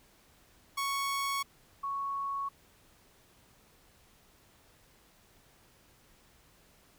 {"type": "tone pair in turn", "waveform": ["sawtooth", "sine"], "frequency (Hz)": [1109, 1109], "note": ["C#6", "C#6"], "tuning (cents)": [0, 0], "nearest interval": "unison", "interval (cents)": 0, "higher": "neither", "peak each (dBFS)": [-27, -32], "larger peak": "first", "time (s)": [[0.77, 1.43], [1.83, 2.49]], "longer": "neither", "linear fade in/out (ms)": 10, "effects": ["pink hiss -63 dBFS RMS until 6.98 s"]}